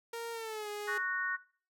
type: tone with pitch glide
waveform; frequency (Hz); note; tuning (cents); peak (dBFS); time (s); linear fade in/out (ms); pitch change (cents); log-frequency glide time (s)
sawtooth; 463.8 to 415.6; A#4 to G#4; -9 to +1; -34; 0.13-0.98; 5; -190; 0.32-0.69
type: chord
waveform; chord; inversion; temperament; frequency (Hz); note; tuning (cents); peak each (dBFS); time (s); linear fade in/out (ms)
sine; F# major; second; just; 1110 / 1480 / 1850; C#6 / F#6 / A#6; +2 / 0 / -14; -39 / -35 / -36; 0.87-1.37; 20
effects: noise-tail reverb RT60 0.4 s tail -17 dB re dry